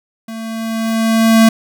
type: tone with level ramp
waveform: square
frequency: 224.6 Hz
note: A3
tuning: 36 cents sharp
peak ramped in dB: -26 to -5 dBFS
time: 0.28-1.49 s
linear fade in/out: 5 ms
effects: none